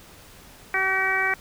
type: harmonic tone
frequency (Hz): 381.7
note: G4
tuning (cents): -46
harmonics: 1 / 2 / 3 / 4 / 5 / 6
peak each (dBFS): -33 / -30 / -31 / -26 / -25 / -26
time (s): 0.74-1.34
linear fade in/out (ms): 2
effects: pink hiss -48 dBFS RMS until 1.4 s

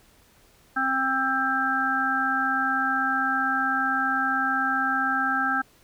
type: harmonic tone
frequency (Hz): 264.4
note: C4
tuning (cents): +18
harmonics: 1 / 3 / 5 / 6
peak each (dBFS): -31 / -29 / -26 / -25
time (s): 0.76-5.62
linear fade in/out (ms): 10
effects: pink hiss -58 dBFS RMS until 5.83 s

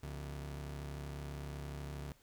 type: ring-modulated tone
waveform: 40% pulse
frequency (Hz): 105.4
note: G#2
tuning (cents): +26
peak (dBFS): -38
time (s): 0.03-2.12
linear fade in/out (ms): 0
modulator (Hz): 36.5
effects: pink hiss -68 dBFS RMS until 2.22 s

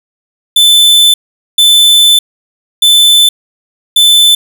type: tone bursts at uneven times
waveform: 45% pulse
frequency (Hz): 3520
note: A7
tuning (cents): 0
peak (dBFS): -3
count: 4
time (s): 0.56-1.14 / 1.58-2.19 / 2.82-3.29 / 3.96-4.35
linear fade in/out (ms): 5
effects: none

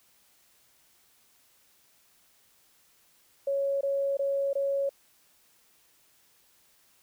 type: tone bursts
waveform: sine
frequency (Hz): 554.4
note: C#5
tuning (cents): 0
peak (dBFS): -25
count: 4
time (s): 3.47-4.893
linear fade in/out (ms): 5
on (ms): 340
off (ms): 21
effects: white hiss -64 dBFS RMS until 7.02 s

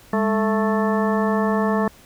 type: harmonic tone with a mistuned harmonic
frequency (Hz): 220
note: A3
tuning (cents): 0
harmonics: 1 / 2 / 3 / 4 / 5 / 6 / 8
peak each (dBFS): -20 / -24 / -26 / -28 / -27 / -34 / -31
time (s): 0.13-1.88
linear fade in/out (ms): 2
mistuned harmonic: 1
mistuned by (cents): -120
effects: pink hiss -49 dBFS RMS until 2.05 s

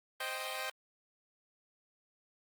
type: chord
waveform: 10% pulse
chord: C minor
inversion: none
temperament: equal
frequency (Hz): 523.3 / 622.3 / 784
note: C5 / Eb5 / G5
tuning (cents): 0 / 0 / 0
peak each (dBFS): -33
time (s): 0.2-0.7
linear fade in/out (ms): 5
effects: Opus 24 kbps

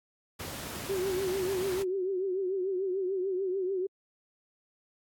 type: noise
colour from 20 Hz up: pink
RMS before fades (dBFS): -39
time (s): 0.39-1.83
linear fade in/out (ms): 10
type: tone with vibrato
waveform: sine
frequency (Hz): 377.6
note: F#4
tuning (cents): +35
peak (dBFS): -28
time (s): 0.89-3.87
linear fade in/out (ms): 10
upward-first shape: triangle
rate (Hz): 6.8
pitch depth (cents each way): 100
effects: high-pass 80 Hz 12 dB/octave + AAC 64 kbps

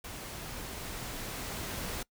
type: noise with level ramp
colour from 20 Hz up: pink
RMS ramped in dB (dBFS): -43 to -37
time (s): 0.04-2.03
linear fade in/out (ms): 5
effects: noise-tail reverb RT60 0.1 s tail -23 dB re dry

